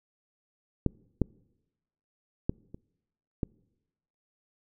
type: clicks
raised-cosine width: 3 ms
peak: -11 / -11 / -13 / -29 / -16 dBFS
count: 5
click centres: 0.863 / 1.217 / 2.495 / 2.745 / 3.432 s
effects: noise-tail reverb RT60 1.0 s tail -26 dB re dry